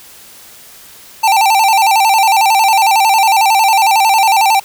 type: tone with vibrato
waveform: square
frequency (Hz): 834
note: G#5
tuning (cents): +7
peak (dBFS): -8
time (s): 1.23-4.6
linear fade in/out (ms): 10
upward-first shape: square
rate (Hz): 11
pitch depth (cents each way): 110
effects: white hiss -38 dBFS RMS until 4.64 s